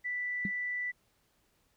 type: tone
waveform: sine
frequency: 1975.5 Hz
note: B6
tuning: in tune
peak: -32 dBFS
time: 0.04-0.92 s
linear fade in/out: 20 ms
type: tone with exponential decay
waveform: sine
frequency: 196 Hz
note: G3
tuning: in tune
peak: -27 dBFS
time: 0.45-0.52 s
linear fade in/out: 2 ms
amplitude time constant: 15 ms
effects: tanh soft clip ceiling -19 dBFS + pink hiss -72 dBFS RMS until 1.76 s